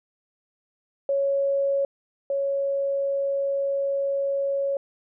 sine tone pair in turn, 554.4 / 554.4 Hz, C#5 / C#5, 0 / 0 cents, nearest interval unison, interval 0 cents, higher neither, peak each -20 / -22 dBFS, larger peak first, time 1.09-1.85 / 2.3-4.77 s, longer second, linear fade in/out 2 ms, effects none

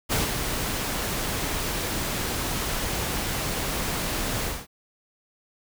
pink noise with ADSR envelope, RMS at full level -23 dBFS, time 0.09-4.67 s, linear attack 32 ms, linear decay 190 ms, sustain -5 dB, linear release 220 ms, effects none

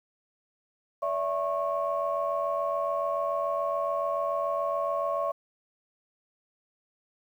sine tone cluster, 574 / 661 / 1094 Hz, D5 / E5 / C#6, -40 / +5 / -23 cents, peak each -30 dBFS, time 1.02-5.32 s, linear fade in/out 10 ms, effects tanh soft clip ceiling -17 dBFS + 10-bit

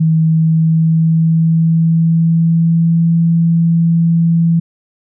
sine tone with pitch glide, 160.3 to 166.82 Hz, E3 to E3, -48 to +21 cents, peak -8 dBFS, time 0-4.6 s, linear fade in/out 10 ms, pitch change +69 cents, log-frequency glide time 0.21-3.14 s, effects none

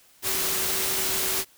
sine tone in noise, 380.9 Hz, G4, 50 cents flat, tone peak -37 dBFS, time 0.22-1.45 s, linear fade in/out 50 ms, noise white, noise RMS -26 dBFS, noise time 0.22-1.45 s, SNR -14 dB, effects white hiss -57 dBFS RMS until 1.57 s

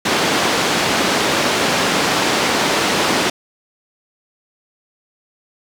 pink band-pass noise, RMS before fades -17 dBFS, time 0.05-3.3 s, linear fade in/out 5 ms, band 240 to 5800 Hz, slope 12 dB/octave, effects none

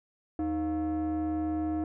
sine tone with frequency modulation, 311.1 Hz, D#4, in tune, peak -25 dBFS, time 0.39-1.84 s, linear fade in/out 2 ms, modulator 391 Hz, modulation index 0.6, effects tanh soft clip ceiling -27 dBFS

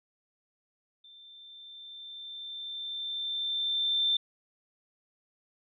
sine tone with level ramp, 3564 Hz, A7, 22 cents sharp, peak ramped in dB -51 to -23 dBFS, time 1.04-4.17 s, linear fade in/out 5 ms, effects none

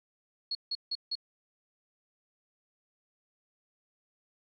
sine tone bursts, 4338 Hz, C#8, 38 cents flat, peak -30 dBFS, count 4, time 0.51-1.154 s, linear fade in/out 5 ms, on 41 ms, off 160 ms, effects none

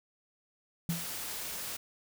sine tone with exponential decay, 168.4 Hz, E3, 37 cents sharp, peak -26 dBFS, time 0.89-1.13 s, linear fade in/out 0 ms, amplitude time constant 52 ms
white noise, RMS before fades -39 dBFS, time 0.89-1.77 s, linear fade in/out 10 ms
effects none

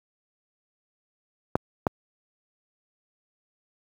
clicks, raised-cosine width 1 ms, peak -6 dBFS, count 2, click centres 1.555 / 1.868 s, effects high-pass 80 Hz 12 dB/octave + 8-bit

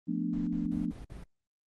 sine chord, B half-diminished seventh, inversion second, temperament equal, 174.61 / 220 / 246.9 / 293.7 Hz, F3 / A3 / B3 / D4, 0 / 0 / 0 / 0 cents, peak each -35 dBFS, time 0.07-0.92 s, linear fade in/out 20 ms
brown noise bursts, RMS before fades -44 dBFS, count 5, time 0.33-1.238 s, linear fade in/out 2 ms, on 140 ms, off 52 ms
effects Opus 24 kbps

